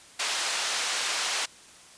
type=band-pass noise; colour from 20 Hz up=white; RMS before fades=-29 dBFS; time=0.19-1.46 s; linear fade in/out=10 ms; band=650 to 6000 Hz; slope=12 dB/octave; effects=white hiss -51 dBFS RMS until 1.97 s + resampled to 22050 Hz